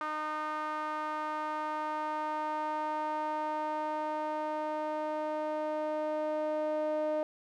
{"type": "tone with band-pass filter sweep", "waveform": "sawtooth", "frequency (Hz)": 306.4, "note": "D#4", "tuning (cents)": -27, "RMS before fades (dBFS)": -34, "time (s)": [0.01, 7.23], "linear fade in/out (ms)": 0, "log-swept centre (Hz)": [1200, 630], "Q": 3.4, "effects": []}